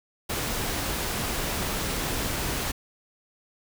pink noise, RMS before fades -29 dBFS, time 0.29-2.72 s, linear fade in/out 10 ms, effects none

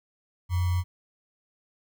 sine tone with sample-and-hold, 89.3 Hz, F2, 39 cents sharp, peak -22 dBFS, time 0.49-0.84 s, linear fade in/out 50 ms, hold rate 1050 Hz, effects none

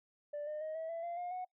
sine tone with pitch steps, 587.3 / 606.3 / 625.8 / 646 / 666.9 / 688.4 / 710.6 / 733.6 Hz, D5 / D#5 / D#5 / E5 / E5 / F5 / F5 / F#5, 0 / -45 / +10 / -35 / +20 / -25 / +30 / -15 cents, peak -36 dBFS, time 0.33-1.45 s, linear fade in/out 10 ms, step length 140 ms, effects noise-tail reverb RT60 0.1 s tail -24 dB re dry + tanh soft clip ceiling -36 dBFS

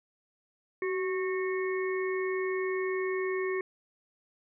harmonic tone with a mistuned harmonic, 365.6 Hz, F#4, 21 cents flat, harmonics 1 / 3 / 5 / 6, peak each -29 / -40 / -39 / -40 dBFS, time 0.82-3.61 s, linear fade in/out 2 ms, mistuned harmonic 1, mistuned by +55 cents, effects none

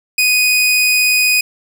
sawtooth tone, 2489 Hz, D#7, in tune, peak -7 dBFS, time 0.18-1.41 s, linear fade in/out 5 ms, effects none

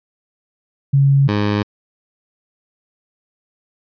sine / 15% pulse tone pair in turn, 138.59 / 103.64 Hz, C#3 / G#2, 0 / -3 cents, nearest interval perfect fourth, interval 503 cents, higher first, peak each -9 dBFS, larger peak neither, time 0.93-1.28 / 1.28-1.63 s, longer neither, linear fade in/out 10 ms, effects resampled to 11025 Hz

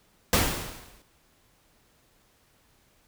pink noise with exponential decay, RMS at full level -19 dBFS, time 0.33-1.02 s, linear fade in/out 2 ms, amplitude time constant 150 ms, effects pink hiss -64 dBFS RMS until 3.07 s

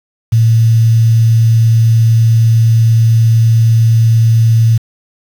sine tone with quantisation, 113.6 Hz, A#2, 44 cents flat, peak -5 dBFS, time 0.32-4.78 s, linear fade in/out 10 ms, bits 5, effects none

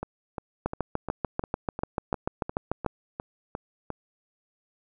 two click trains, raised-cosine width 1 ms, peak -12 / -18 dBFS, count 16 / 12, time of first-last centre 0.66-2.863 / 0.03-3.903 s, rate 6.81 / 2.84 Hz, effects none

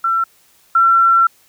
sine tone pair in turn, 1348 / 1354.6 Hz, E6 / E6, +38 / +47 cents, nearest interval unison, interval 9 cents, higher second, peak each -13 / -8 dBFS, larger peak second, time 0.04-0.24 / 0.75-1.27 s, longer second, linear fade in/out 5 ms, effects white hiss -53 dBFS RMS until 1.48 s

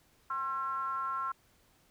triangle ring-modulated tone, 144.8 Hz, D3, 24 cents flat, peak -27 dBFS, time 0.3-1.32 s, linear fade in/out 5 ms, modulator 1210 Hz, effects pink hiss -67 dBFS RMS until 1.9 s

